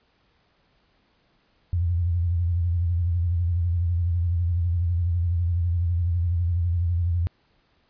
sine tone with vibrato, 86.3 Hz, F2, 20 cents flat, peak -20 dBFS, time 1.73-7.27 s, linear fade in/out 0 ms, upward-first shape sine, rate 12 Hz, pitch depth 70 cents each way, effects pink hiss -65 dBFS RMS until 7.89 s + resampled to 11025 Hz

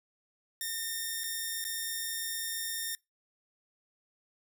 5% pulse tone with dropouts, 1823 Hz, A#6, 39 cents flat, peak -23 dBFS, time 0.61-2.95 s, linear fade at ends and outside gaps 1 ms, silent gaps 1.236-1.24 / 1.642-1.65 s, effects noise-tail reverb RT60 0.2 s tail -24 dB re dry

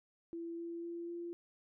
sine tone with pitch steps, 335.8 / 338.3 / 340.9 / 343.5 Hz, E4 / E4 / F4 / F4, +32 / +45 / -42 / -29 cents, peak -40 dBFS, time 0.33-1.33 s, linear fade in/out 0 ms, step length 250 ms, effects none

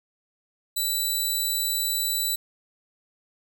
10% pulse tone, 3960 Hz, B7, 4 cents sharp, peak -16 dBFS, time 0.76-2.36 s, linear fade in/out 10 ms, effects none

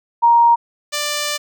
sine / 5% pulse tone pair in turn, 938 / 590.9 Hz, A#5 / D5, +11 / +10 cents, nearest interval minor sixth, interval 801 cents, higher first, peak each -8 dBFS, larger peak neither, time 0.22-0.56 / 0.92-1.38 s, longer second, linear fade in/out 20 ms, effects none

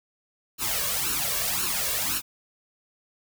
white noise with flanger, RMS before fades -27 dBFS, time 0.58-2.22 s, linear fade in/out 50 ms, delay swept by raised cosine 0.72 to 1.82 ms, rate 1.9 Hz, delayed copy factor +0.8, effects none

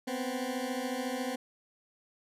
20% pulse beating tone pair, 246.9 / 260.9 Hz, B3 / C4, 0 / -5 cents, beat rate 14 Hz, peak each -31 / -30 dBFS, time 0.07-1.36 s, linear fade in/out 10 ms, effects resampled to 32000 Hz

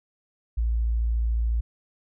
sine tone, 57 Hz, A#1, 38 cents flat, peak -21 dBFS, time 0.57-1.61 s, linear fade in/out 10 ms, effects none

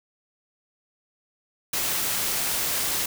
white noise, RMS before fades -26 dBFS, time 1.73-3.06 s, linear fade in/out 5 ms, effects none

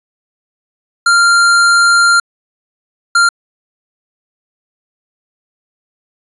square tone bursts at uneven times, 1391 Hz, F6, 7 cents flat, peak -7 dBFS, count 2, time 1.06-2.2 / 3.15-3.29 s, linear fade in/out 5 ms, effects resampled to 24000 Hz

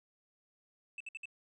triangle tone bursts, 2637 Hz, E7, in tune, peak -39 dBFS, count 4, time 0.98-1.256 s, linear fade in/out 2 ms, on 24 ms, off 60 ms, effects resampled to 24000 Hz

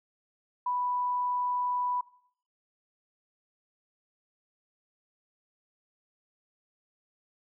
sine tone, 987.8 Hz, B5, in tune, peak -27 dBFS, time 0.66-2.01 s, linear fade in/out 5 ms, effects noise-tail reverb RT60 0.6 s tail -19 dB re dry

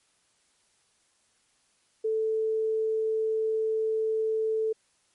sine tone, 440 Hz, A4, in tune, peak -24 dBFS, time 2.04-4.73 s, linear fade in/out 10 ms, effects white hiss -68 dBFS RMS until 5.14 s + MP3 48 kbps

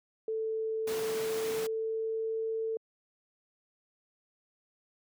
sine tone with pitch glide, 442 to 446.1 Hz, A4 to A4, +8 to +24 cents, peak -30 dBFS, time 0.28-2.77 s, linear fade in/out 2 ms, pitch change +16 cents, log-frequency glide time 0.95-2.5 s
pink noise, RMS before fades -39 dBFS, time 0.87-1.67 s, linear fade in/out 5 ms
effects high-pass 200 Hz 12 dB/octave

